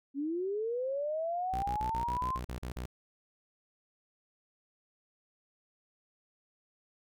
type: linear sweep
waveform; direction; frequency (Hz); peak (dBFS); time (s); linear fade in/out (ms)
sine; up; 268.6 to 1064; -31; 0.14-2.4; 50
type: tone bursts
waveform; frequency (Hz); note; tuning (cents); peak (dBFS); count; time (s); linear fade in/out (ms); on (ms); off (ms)
sawtooth; 61.74; B1; 0; -33; 10; 1.53-2.856; 0; 93; 44
effects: none